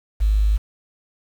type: tone with quantisation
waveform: sine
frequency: 51.91 Hz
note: G#1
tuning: in tune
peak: -14 dBFS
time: 0.2-0.58 s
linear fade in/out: 20 ms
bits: 7
effects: none